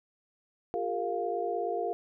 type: tone cluster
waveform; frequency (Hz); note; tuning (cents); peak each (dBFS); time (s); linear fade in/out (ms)
sine; 353.4 / 402.9 / 459.8 / 700; F4 / G4 / A#4 / F5; +21 / +48 / -24 / +4; -37 / -35 / -34 / -33; 0.74-1.93; 0
effects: none